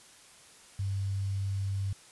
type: tone with quantisation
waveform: sine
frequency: 98 Hz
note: G2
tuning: in tune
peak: -29 dBFS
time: 0.79-1.93 s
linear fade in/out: 5 ms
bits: 9
effects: white hiss -55 dBFS RMS until 2.11 s + resampled to 24000 Hz